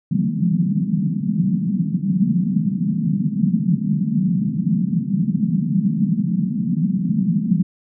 white band-pass noise, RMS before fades -19 dBFS, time 0.11-7.63 s, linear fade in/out 5 ms, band 160 to 210 Hz, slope 48 dB/octave, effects none

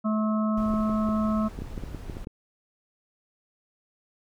harmonic tone, 216 Hz, A3, 32 cents flat, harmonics 1 / 3 / 5 / 6, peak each -23 / -33 / -35 / -35 dBFS, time 0.04-1.49 s, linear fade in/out 20 ms
brown noise, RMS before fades -38 dBFS, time 0.57-2.25 s, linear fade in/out 5 ms
clicks, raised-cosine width 3 ms, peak -22 dBFS, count 11, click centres 0.739 / 0.896 / 1.09 / 1.589 / 1.62 / 1.778 / 1.837 / 1.947 / 2.098 / 2.169 / 2.271 s
effects none

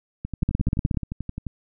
two click trains, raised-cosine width 5 ms, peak -9 / -17 dBFS, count 10 / 15, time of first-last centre 0.43-0.972 / 0.25-1.467 s, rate 16.6 / 11.5 Hz, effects none

